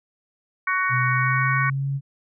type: harmonic tone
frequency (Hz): 372.8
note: F#4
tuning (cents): +13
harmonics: 3 / 4 / 5 / 6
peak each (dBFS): -24 / -25 / -26 / -27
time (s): 0.67-1.7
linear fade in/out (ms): 5
type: tone with pitch glide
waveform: sine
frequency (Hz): 126.2 to 138.42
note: B2 to C#3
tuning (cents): +38 to -2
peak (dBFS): -22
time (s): 0.89-2.01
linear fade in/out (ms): 50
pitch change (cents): +160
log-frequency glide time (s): 1.03-1.87
effects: none